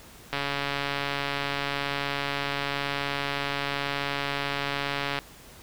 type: click train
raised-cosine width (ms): 0.3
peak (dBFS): -12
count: 686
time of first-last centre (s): 0.33-5.188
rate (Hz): 141
effects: pink hiss -49 dBFS RMS until 5.62 s